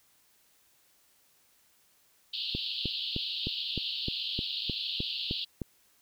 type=band-pass noise; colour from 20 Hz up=white; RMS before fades=-35 dBFS; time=2.33-5.45 s; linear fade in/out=10 ms; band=2800 to 4500 Hz; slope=96 dB/octave
type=click train; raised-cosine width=3 ms; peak=-20 dBFS; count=11; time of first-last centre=2.55-5.617 s; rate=3.26 Hz
effects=white hiss -66 dBFS RMS until 6.01 s